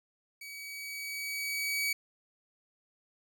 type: tone with level ramp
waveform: sawtooth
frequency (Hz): 2271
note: C#7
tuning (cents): +41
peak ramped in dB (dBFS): -40 to -25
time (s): 0.41-1.93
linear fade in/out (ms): 5
effects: none